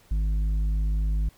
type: tone with tanh clipping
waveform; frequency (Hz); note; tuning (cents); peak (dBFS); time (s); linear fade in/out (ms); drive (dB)
sine; 51.91; G#1; 0; -23; 0.11-1.29; 5; 7
effects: pink hiss -58 dBFS RMS until 1.37 s